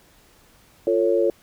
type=chord; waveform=sine; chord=F augmented; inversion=none; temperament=equal with one note detuned; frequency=349.2 / 447.7 / 554.4 Hz; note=F4 / A4 / C#5; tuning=0 / +30 / 0 cents; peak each=-21 dBFS; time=0.87-1.3 s; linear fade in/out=2 ms; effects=pink hiss -55 dBFS RMS until 1.42 s